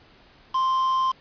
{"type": "tone with quantisation", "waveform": "triangle", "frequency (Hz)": 1046.5, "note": "C6", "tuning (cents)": 0, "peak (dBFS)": -18, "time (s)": [0.54, 1.12], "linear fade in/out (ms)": 10, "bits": 5, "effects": ["pink hiss -54 dBFS RMS until 1.2 s", "resampled to 11025 Hz"]}